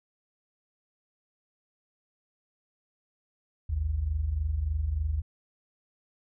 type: tone pair together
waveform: sine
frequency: 54.39 / 77.78 Hz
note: A1 / D#2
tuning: -19 / 0 cents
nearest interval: tritone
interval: 619 cents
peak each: -32 / -27 dBFS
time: 3.69-5.22 s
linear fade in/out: 10 ms
effects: none

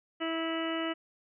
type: harmonic tone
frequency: 326.7 Hz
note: E4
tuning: 15 cents flat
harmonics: 1 / 2 / 3 / 4 / 5 / 6 / 7 / 8 / 9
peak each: -33 / -37 / -46 / -39 / -46 / -41 / -47 / -48 / -40 dBFS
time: 0.2-0.94 s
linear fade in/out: 20 ms
effects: none

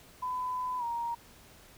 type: tone with pitch glide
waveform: sine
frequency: 1005 to 937.7 Hz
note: B5 to A#5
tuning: +30 to +10 cents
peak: -31 dBFS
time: 0.22-1.15 s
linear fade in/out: 10 ms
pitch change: -120 cents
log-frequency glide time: 0.78-0.84 s
effects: pink hiss -56 dBFS RMS until 1.77 s

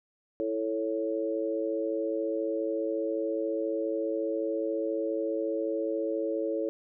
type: chord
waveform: sine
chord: A major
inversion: second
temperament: equal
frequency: 329.6 / 440 / 554.4 Hz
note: E4 / A4 / C#5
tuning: 0 / 0 / 0 cents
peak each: -32 dBFS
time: 0.4-6.69 s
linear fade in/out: 0 ms
effects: none

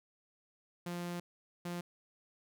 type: tone bursts at uneven times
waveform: sawtooth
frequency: 174.61 Hz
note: F3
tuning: in tune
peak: -34 dBFS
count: 2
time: 0.86-1.2 / 1.65-1.81 s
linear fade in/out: 5 ms
effects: none

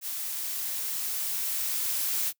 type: noise with level ramp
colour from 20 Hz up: blue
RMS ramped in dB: -34 to -28 dBFS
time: 0.01-2.33 s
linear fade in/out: 50 ms
effects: noise-tail reverb RT60 0.1 s tail -24 dB re dry

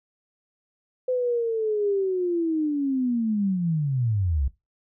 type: linear sweep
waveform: sine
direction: down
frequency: 511 to 61.74 Hz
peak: -21 dBFS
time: 1.08-4.48 s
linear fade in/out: 5 ms
effects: noise-tail reverb RT60 0.2 s tail -17 dB re dry

